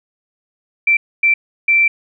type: tone bursts at uneven times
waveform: sine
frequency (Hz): 2343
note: D7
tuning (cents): -5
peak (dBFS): -9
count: 3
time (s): 0.87-0.97 / 1.23-1.34 / 1.68-1.88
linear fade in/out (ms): 5
effects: none